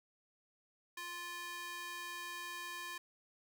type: tone with high-pass filter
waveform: square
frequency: 349.2 Hz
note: F4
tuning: in tune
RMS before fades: -45 dBFS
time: 0.97-2.98 s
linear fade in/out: 5 ms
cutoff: 1400 Hz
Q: 1.3
effects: none